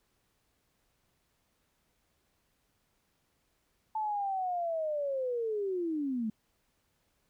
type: linear sweep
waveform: sine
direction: down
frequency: 880 to 210.1 Hz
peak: -30 dBFS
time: 3.95-6.3 s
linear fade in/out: 5 ms
effects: pink hiss -75 dBFS RMS until 7.29 s